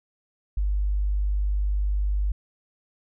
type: tone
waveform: sine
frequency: 50 Hz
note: G1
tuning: 35 cents sharp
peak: -21 dBFS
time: 0.57-2.32 s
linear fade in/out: 5 ms
effects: none